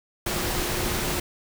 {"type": "tone in noise", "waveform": "sine", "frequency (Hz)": 357.1, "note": "F4", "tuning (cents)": 39, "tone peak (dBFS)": -35, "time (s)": [0.26, 1.2], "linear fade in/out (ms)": 5, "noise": "pink", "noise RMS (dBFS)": -27, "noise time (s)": [0.26, 1.2], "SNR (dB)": -11, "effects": []}